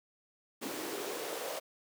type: noise with high-pass filter sweep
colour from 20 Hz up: pink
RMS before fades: -39 dBFS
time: 0.61-1.6 s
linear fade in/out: 20 ms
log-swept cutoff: 290 to 550 Hz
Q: 3.4
effects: none